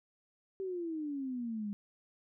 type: exponential sweep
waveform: sine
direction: down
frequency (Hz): 390.2 to 200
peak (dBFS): -35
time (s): 0.6-1.73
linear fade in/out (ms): 0
effects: none